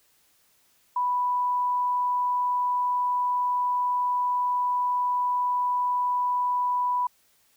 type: tone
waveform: sine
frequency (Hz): 987.8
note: B5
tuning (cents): 0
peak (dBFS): -22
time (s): 0.96-7.07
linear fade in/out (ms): 5
effects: white hiss -64 dBFS RMS until 7.56 s